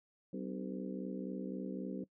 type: harmonic tone with a mistuned harmonic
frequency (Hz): 63.8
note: C2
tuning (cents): -43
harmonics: 3 / 4 / 5 / 6 / 7 / 8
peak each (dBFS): -42 / -44 / -46 / -48 / -49 / -50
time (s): 0.33-2.04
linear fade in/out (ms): 5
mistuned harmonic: 5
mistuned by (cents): -84
effects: noise-tail reverb RT60 0.1 s tail -19 dB re dry